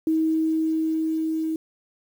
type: tone with level ramp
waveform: sine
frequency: 318.8 Hz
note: D#4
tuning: 42 cents sharp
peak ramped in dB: -18 to -23 dBFS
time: 0.07-1.56 s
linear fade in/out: 2 ms
effects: 8-bit